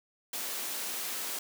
white high-pass noise, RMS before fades -36 dBFS, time 0.33-1.39 s, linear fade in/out 5 ms, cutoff 210 Hz, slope 24 dB/octave, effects none

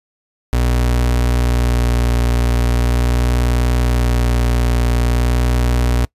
35% pulse tone with vibrato, 60.2 Hz, B1, 44 cents flat, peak -11 dBFS, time 0.53-6.05 s, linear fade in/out 0 ms, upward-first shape sine, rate 0.43 Hz, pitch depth 16 cents each way, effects noise-tail reverb RT60 0.1 s tail -24 dB re dry + resampled to 32000 Hz

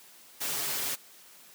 white noise with comb filter, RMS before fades -32 dBFS, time 0.4-0.96 s, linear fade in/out 20 ms, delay 7.1 ms, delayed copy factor +0.5, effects white hiss -54 dBFS RMS until 1.54 s + high-pass 150 Hz 12 dB/octave

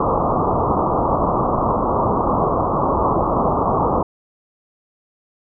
white low-pass noise, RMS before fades -18 dBFS, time 0-4.03 s, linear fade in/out 5 ms, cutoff 1200 Hz, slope 96 dB/octave, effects none

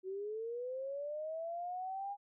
sine linear sweep, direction up, 368.9 to 815 Hz, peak -38 dBFS, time 0.03-2.17 s, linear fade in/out 50 ms, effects none

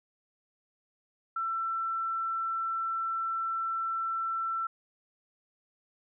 sine tone, 1340 Hz, E6, 28 cents sharp, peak -29 dBFS, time 1.36-4.67 s, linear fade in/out 5 ms, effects none

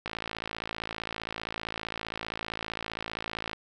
click train, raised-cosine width 0.3 ms, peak -17 dBFS, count 193, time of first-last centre 0.06-3.532 s, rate 55.3 Hz, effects none

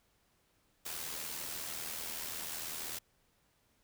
white noise with amplitude modulation, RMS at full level -39 dBFS, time 0.85-2.99 s, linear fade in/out 10 ms, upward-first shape sine, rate 80.3 Hz, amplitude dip 50%, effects pink hiss -73 dBFS RMS until 3.83 s

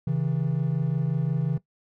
triangle tone pair together, 135.4 / 161.02 Hz, C#3 / E3, -40 / -40 cents, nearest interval minor third, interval 300 cents, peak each -23 dBFS, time 0.07-1.58 s, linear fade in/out 5 ms, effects noise-tail reverb RT60 0.1 s tail -17 dB re dry + tanh soft clip ceiling -13 dBFS

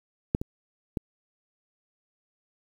clicks, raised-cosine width 3 ms, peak -9 / -18 / -15 dBFS, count 3, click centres 0.349 / 0.415 / 0.972 s, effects 8-bit

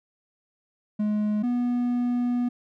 triangle tone pair in turn, 210.6 / 243.9 Hz, G#3 / B3, +24 / -21 cents, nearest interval minor third, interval 255 cents, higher second, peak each -20 dBFS, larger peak neither, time 0.99-1.43 / 1.43-2.49 s, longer second, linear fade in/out 10 ms, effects none

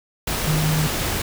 sine tone in noise, 154.7 Hz, D#3, 10 cents flat, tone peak -18 dBFS, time 0.47-0.87 s, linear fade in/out 5 ms, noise pink, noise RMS -24 dBFS, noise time 0.27-1.22 s, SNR +3 dB, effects none

